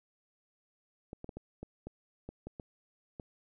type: clicks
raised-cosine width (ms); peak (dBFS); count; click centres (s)
2; -29; 10; 1.131 / 1.244 / 1.292 / 1.37 / 1.63 / 1.87 / 2.29 / 2.47 / 2.598 / 3.198
effects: none

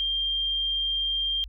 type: tone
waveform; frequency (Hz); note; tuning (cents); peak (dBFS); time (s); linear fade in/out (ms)
sine; 3188; G7; +28; -24; 0-1.44; 0
effects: added 50 Hz sine -39 dBFS peak until 1.48 s

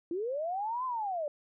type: linear two-way sweep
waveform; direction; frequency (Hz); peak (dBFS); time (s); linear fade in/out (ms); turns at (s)
sine; up then down; 323.4 to 1046.5 to 567; -31; 0.11-1.28; 2; 0.85
effects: none

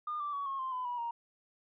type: tone with pitch steps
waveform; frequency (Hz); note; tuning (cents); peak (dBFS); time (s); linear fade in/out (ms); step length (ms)
sine; 1214 / 1169.9 / 1127.5 / 1086.6 / 1047.1 / 1009.1 / 972.5 / 937.2; D#6 / D6 / C#6 / C#6 / C6 / B5 / B5 / A#5; -43 / -7 / +29 / -35 / +1 / +37 / -27 / +9; -33; 0.07-1.11; 5; 130
effects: tanh soft clip ceiling -29 dBFS

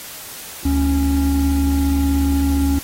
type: tone pair together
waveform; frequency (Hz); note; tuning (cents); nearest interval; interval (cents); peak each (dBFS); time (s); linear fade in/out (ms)
triangle; 73.36 / 277.2; D2 / C#4; -1 / 0; octave + major seventh; 2301; -15; 0.65-2.79; 5
effects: white hiss -34 dBFS RMS until 2.83 s + AAC 48 kbps

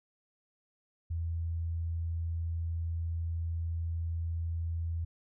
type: tone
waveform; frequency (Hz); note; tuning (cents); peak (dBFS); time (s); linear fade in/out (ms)
sine; 83.2; E2; +17; -31; 1.1-5.05; 10
effects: none

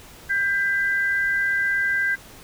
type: tone pair together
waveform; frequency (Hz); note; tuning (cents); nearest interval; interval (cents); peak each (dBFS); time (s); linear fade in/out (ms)
sine; 1585.8 / 1998; G6 / B6; +20 / +20; major third; 400; -20 / -26; 0.29-2.16; 20
effects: pink hiss -45 dBFS RMS until 2.43 s

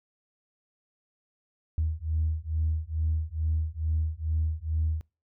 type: beating tone pair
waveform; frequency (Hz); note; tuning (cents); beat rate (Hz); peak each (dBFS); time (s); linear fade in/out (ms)
sine; 78 / 80.3; D#2 / E2; +5 / -45; 2.3; -28 / -28; 1.78-5.01; 0
effects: noise-tail reverb RT60 0.3 s tail -25 dB re dry + tanh soft clip ceiling -18 dBFS

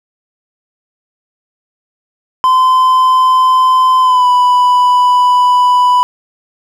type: tone with pitch glide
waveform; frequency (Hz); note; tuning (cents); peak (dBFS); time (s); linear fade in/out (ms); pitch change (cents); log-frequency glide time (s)
triangle; 1027 to 990.9; C6 to B5; -33 to +5; -4; 2.44-6.03; 0; -62; 4.01-4.27
effects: none

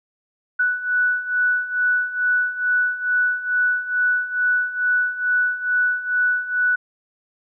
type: beating tone pair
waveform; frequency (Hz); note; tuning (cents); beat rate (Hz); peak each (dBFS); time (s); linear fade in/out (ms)
sine; 1480 / 1482.3; F#6 / F#6; 0 / +3; 2.3; -23 / -19; 0.59-6.76; 10
effects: none

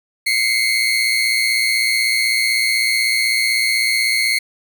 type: tone pair together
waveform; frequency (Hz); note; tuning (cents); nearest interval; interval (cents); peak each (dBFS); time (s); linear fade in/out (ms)
30% pulse; 2083 / 2199; C7 / C#7; -8 / -14; minor second; 94; -15; 0.26-4.39; 10
effects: none

